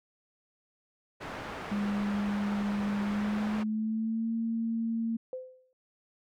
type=low-pass noise; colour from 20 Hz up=white; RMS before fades=-40 dBFS; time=1.2-3.64 s; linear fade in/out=20 ms; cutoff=1400 Hz; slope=12 dB/octave
type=tone with pitch glide; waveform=sine; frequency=204 to 227.7 Hz; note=G#3 to A#3; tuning=-31 to -40 cents; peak=-28 dBFS; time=1.71-5.17 s; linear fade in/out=10 ms; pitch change=+191 cents; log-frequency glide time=3.03-4.31 s
type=tone with exponential decay; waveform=sine; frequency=513 Hz; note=C5; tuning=34 cents flat; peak=-32 dBFS; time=5.33-5.73 s; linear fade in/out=1 ms; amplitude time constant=86 ms
effects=none